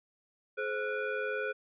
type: tone with frequency modulation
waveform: sine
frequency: 523.3 Hz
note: C5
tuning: in tune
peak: -31 dBFS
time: 0.57-1.53 s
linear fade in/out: 20 ms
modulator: 949 Hz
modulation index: 1.5
effects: resampled to 8000 Hz